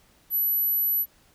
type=tone; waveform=sine; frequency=11840 Hz; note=F#9; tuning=in tune; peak=-21 dBFS; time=0.3-1.06 s; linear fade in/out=50 ms; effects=pink hiss -60 dBFS RMS until 1.34 s